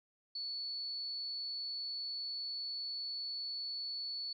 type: tone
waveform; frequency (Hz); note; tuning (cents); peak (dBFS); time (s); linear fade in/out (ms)
sine; 4435; C#8; 0; -38; 0.35-4.33; 5
effects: none